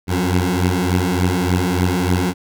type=beating tone pair; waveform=15% pulse; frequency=88.6 / 92 Hz; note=F2 / F#2; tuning=+25 / -9 cents; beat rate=3.4 Hz; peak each=-12 dBFS; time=0.07-2.34 s; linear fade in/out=50 ms; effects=none